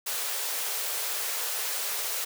white high-pass noise, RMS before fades -31 dBFS, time 0.06-2.25 s, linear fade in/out 10 ms, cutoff 390 Hz, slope 96 dB/octave, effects none

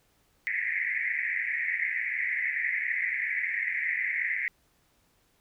white band-pass noise, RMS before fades -30 dBFS, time 0.47-4.48 s, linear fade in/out 0 ms, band 1800 to 2200 Hz, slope 96 dB/octave, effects pink hiss -68 dBFS RMS until 5.4 s

